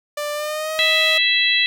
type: tone with pitch glide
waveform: sawtooth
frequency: 591 to 629.8 Hz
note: D5 to D#5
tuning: +11 to +21 cents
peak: -19 dBFS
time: 0.17-1.18 s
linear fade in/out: 5 ms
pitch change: +110 cents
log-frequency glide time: 0.33-0.72 s
type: harmonic tone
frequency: 659.3 Hz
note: E5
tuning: in tune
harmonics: 3 / 4 / 5 / 6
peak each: -20 / -20 / -20 / -20 dBFS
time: 0.79-1.66 s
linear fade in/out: 0 ms
effects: none